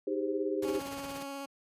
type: chord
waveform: sine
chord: Ab major seventh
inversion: second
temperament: equal with one note detuned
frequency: 311.1 / 392 / 409.4 / 523.3 Hz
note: Eb4 / G4 / Ab4 / C5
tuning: 0 / 0 / -25 / 0 cents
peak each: -35 / -33 / -37 / -37 dBFS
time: 0.07-0.8 s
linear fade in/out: 5 ms
type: noise with tremolo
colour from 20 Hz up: pink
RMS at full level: -42 dBFS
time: 0.62-1.23 s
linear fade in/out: 5 ms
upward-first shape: triangle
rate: 17 Hz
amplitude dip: 85%
type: tone with vibrato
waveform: 15% pulse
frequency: 277.2 Hz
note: C#4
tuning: in tune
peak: -32 dBFS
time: 0.64-1.46 s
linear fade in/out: 10 ms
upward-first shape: sine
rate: 17 Hz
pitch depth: 12 cents each way
effects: high-pass 80 Hz 12 dB/octave + resampled to 32000 Hz

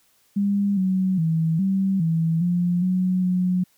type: tone with pitch steps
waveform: sine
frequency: 200.9 / 187.5 / 161.9 / 192.9 / 163.4 / 175.9 / 184 / 181.9 Hz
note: G3 / F#3 / E3 / G3 / E3 / F3 / F#3 / F#3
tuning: +43 / +23 / -31 / -28 / -15 / +13 / -9 / -29 cents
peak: -18 dBFS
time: 0.36-3.64 s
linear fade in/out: 10 ms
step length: 410 ms
effects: white hiss -62 dBFS RMS until 3.77 s

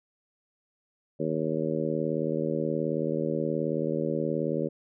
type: harmonic tone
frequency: 78.7 Hz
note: D#2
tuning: 20 cents sharp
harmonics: 2 / 3 / 4 / 5 / 6 / 7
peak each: -33 / -33 / -33 / -33 / -33 / -33 dBFS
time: 1.19-4.69 s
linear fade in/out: 20 ms
effects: none

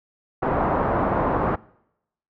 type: low-pass noise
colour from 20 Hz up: white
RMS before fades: -22 dBFS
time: 0.42-1.56 s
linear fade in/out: 10 ms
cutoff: 1100 Hz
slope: 24 dB/octave
effects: noise-tail reverb RT60 0.8 s tail -23 dB re dry

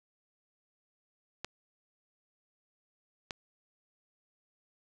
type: clicks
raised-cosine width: 0.2 ms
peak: -19 dBFS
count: 2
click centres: 1.446 / 3.308 s
effects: none

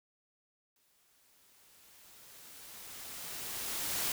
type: noise with exponential growth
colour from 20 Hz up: white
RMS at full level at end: -33 dBFS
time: 0.76-4.12 s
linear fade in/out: 2 ms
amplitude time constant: 730 ms
effects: none

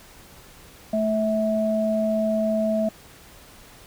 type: tone pair together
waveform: sine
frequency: 218.7 / 650 Hz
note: A3 / E5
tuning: -10 / -24 cents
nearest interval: octave + perfect fifth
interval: 1886 cents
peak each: -23 / -22 dBFS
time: 0.93-2.89 s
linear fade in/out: 5 ms
effects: pink hiss -48 dBFS RMS until 3.86 s

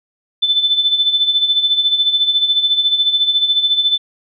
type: tone with tremolo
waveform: sine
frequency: 3520 Hz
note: A7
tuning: in tune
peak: -9 dBFS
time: 0.42-3.98 s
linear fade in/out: 10 ms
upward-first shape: sine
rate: 14 Hz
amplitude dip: 65%
effects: none

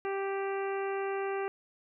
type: harmonic tone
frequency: 392 Hz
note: G4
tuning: in tune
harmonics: 1 / 2 / 3 / 4 / 5 / 6 / 7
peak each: -32 / -38 / -42 / -44 / -46 / -48 / -49 dBFS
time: 0.05-1.48 s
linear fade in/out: 0 ms
effects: none

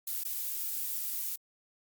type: noise with dropouts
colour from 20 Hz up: violet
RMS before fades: -35 dBFS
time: 0.07-1.36 s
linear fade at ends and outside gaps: 5 ms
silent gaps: 0.236-0.249 s
effects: Opus 48 kbps

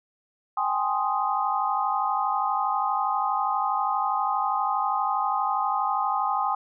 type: chord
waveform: sine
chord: Ab major seventh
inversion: third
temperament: equal with one note detuned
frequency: 784 / 836.4 / 1046.5 / 1244.5 Hz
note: G5 / Ab5 / C6 / Eb6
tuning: 0 / +12 / 0 / 0 cents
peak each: -28 dBFS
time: 0.57-6.55 s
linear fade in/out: 5 ms
effects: none

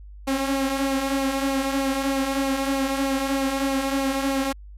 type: tone with flanger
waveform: sawtooth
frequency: 271.5 Hz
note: C#4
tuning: 36 cents flat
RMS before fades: -24 dBFS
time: 0.27-4.53 s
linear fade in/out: 10 ms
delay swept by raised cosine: 0.56 to 4.36 ms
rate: 3.2 Hz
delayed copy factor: -0.5
effects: added 50 Hz sine -39 dBFS peak until 4.77 s + resampled to 32000 Hz

